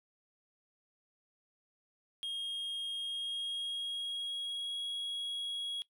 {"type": "tone with pitch glide", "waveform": "triangle", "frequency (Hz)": [3249, 3317], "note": ["G#7", "G#7"], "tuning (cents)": [-39, -3], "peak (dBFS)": -34, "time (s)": [2.23, 5.82], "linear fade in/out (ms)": 0, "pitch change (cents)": 36, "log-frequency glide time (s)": [2.97, 4.82], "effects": ["noise-tail reverb RT60 0.1 s tail -19 dB re dry"]}